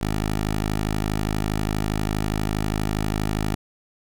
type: tone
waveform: 10% pulse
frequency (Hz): 52.4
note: G#1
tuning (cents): +16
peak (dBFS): -14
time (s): 0.01-3.55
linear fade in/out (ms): 5
effects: none